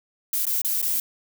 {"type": "noise with dropouts", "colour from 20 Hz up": "violet", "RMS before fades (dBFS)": -24, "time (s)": [0.33, 1], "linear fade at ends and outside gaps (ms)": 2, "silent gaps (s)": [[0.454, 0.467], [0.617, 0.647], [0.817, 0.826]], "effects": []}